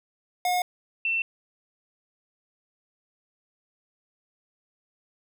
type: tone pair in turn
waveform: square / sine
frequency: 721 / 2689 Hz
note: F#5 / E7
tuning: -45 / +34 cents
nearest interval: octave + major seventh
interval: 2279 cents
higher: second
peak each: -23 dBFS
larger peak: neither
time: 0.45-0.62 / 1.05-1.22 s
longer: neither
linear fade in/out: 2 ms
effects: none